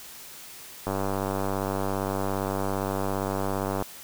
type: click train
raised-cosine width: 1 ms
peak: -14 dBFS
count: 289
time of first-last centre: 0.87-3.824 s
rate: 97.5 Hz
effects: white hiss -44 dBFS RMS until 4.03 s